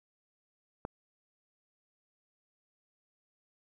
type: click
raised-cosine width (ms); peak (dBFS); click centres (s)
1; -22; 0.851
effects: 10-bit